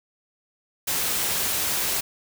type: noise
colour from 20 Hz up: white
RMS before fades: -25 dBFS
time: 0.87-2.01 s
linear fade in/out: 10 ms
effects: none